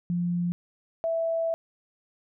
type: tone pair in turn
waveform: sine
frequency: 174.61 / 659.2 Hz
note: F3 / E5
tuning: 0 / 0 cents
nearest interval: octave + major seventh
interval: 2300 cents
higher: second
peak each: -24 dBFS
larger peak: neither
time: 0.1-0.52 / 1.04-1.54 s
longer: second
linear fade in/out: 0 ms
effects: none